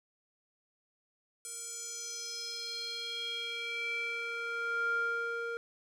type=tone with band-pass filter sweep; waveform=square; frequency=466.2 Hz; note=A#4; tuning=in tune; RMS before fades=-37 dBFS; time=1.45-5.57 s; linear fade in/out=0 ms; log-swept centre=8500 to 1000 Hz; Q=4.4; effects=none